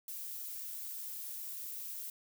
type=noise; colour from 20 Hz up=violet; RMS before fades=-43 dBFS; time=0.08-2.1 s; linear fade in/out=2 ms; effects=none